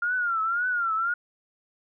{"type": "tone with vibrato", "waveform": "sine", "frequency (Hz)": 1397, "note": "F6", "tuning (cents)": 0, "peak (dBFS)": -23, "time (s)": [0.02, 1.14], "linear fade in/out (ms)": 5, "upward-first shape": "triangle", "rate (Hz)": 1.9, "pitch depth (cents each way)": 140, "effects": []}